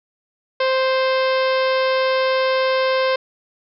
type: harmonic tone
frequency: 523.3 Hz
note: C5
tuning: in tune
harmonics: 1 / 2 / 3 / 4 / 5 / 6 / 7 / 8 / 9 / 10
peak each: -17 / -23 / -27 / -29 / -31 / -33 / -34 / -35 / -36 / -37 dBFS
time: 0.6-3.16 s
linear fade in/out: 5 ms
effects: none